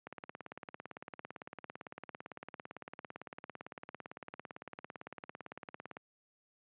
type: click train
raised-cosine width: 0.5 ms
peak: -29 dBFS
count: 106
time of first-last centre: 0.07-5.969 s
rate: 17.8 Hz
effects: high-pass 150 Hz 12 dB/octave + resampled to 8000 Hz